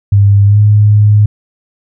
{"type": "tone with pitch glide", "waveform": "sine", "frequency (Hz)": [100.6, 104.75], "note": ["G2", "G#2"], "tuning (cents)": [45, 15], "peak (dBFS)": -3, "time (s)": [0.12, 1.26], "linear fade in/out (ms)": 5, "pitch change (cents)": 70, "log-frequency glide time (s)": [0.45, 0.59], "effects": []}